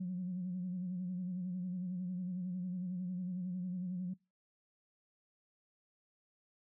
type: tone with vibrato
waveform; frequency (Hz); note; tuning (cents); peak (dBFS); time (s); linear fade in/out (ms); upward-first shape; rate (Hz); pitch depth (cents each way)
sine; 181.4; F#3; -34; -35; 0-4.14; 10; sine; 11; 48
effects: noise-tail reverb RT60 0.3 s tail -26 dB re dry + tanh soft clip ceiling -31 dBFS